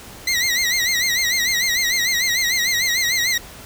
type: tone with vibrato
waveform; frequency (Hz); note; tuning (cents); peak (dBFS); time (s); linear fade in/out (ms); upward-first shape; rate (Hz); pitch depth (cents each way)
20% pulse; 2002; B6; +23; -12; 0.27-3.38; 5; sine; 6.7; 110
effects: pink hiss -39 dBFS RMS until 3.65 s